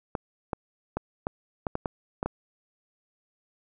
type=clicks; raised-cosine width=1 ms; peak=-14 dBFS; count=9; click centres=0.152 / 0.532 / 0.97 / 1.269 / 1.668 / 1.754 / 1.858 / 2.229 / 2.26 s; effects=none